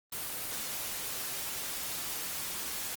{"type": "noise", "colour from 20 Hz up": "white", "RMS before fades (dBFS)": -37, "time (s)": [0.12, 2.95], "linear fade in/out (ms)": 5, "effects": ["Opus 24 kbps"]}